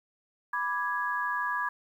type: chord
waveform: sine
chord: G# diminished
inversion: first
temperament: equal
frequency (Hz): 987.8 / 1174.7 / 1661.2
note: B5 / D6 / G#6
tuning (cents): 0 / 0 / 0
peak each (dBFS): -32 / -34 / -31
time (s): 0.53-1.69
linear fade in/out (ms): 5
effects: 10-bit